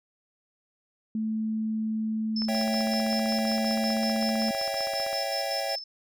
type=tone with pitch glide; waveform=sine; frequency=219.1 to 221 Hz; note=A3 to A3; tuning=-7 to +8 cents; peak=-26 dBFS; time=1.15-4.51 s; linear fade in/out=2 ms; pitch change=+15 cents; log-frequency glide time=2.1-4.06 s
type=tone with tremolo; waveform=sine; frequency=5260 Hz; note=E8; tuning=5 cents flat; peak=-30 dBFS; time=2.36-5.84 s; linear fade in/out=5 ms; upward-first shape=square; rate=5.4 Hz; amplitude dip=60%
type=click train; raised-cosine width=0.5 ms; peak=-26 dBFS; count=43; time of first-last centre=2.42-5.13 s; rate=15.5 Hz
type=chord; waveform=square; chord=C# diminished; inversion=none; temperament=equal; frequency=554.4 / 659.3 / 784 Hz; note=C#5 / E5 / G5; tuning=0 / 0 / 0 cents; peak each=-34 dBFS; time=2.48-5.76 s; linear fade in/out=10 ms
effects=none